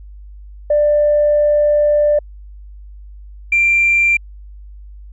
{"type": "tone pair in turn", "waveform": "sine", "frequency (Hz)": [592, 2368], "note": ["D5", "D7"], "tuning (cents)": [14, 14], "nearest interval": "2 octaves", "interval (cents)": 2400, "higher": "second", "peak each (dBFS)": -9, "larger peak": "neither", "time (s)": [[0.7, 2.19], [3.52, 4.17]], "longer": "first", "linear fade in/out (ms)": 5, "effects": ["tanh soft clip ceiling -5 dBFS", "added 50 Hz sine -33 dBFS peak until 5.12 s"]}